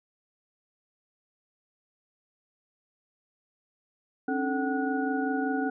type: tone cluster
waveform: sine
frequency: 269.7 / 294.9 / 440.3 / 756 / 1460 Hz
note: C#4 / D4 / A4 / F#5 / F#6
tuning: -47 / +7 / +1 / +37 / -24 cents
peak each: -28 / -36 / -34 / -33 / -35 dBFS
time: 4.28-5.7 s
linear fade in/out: 5 ms
effects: none